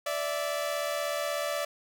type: tone pair together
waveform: sawtooth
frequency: 583.6 / 660 Hz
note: D5 / E5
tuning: -11 / +2 cents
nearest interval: major second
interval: 213 cents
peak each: -27 / -30 dBFS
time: 0.06-1.65 s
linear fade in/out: 5 ms
effects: none